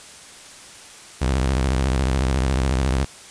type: tone with vibrato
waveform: sawtooth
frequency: 65.41 Hz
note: C2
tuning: in tune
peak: -14 dBFS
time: 1.21-3.05 s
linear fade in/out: 10 ms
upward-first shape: square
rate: 14 Hz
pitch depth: 140 cents each way
effects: white hiss -42 dBFS RMS until 3.3 s + resampled to 22050 Hz